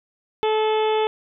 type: harmonic tone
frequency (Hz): 433.7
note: A4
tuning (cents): -25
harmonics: 1 / 2 / 3 / 4 / 5 / 6 / 7 / 8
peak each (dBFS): -19 / -23 / -34 / -40 / -36 / -36 / -36 / -35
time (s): 0.43-1.07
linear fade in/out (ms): 0
effects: none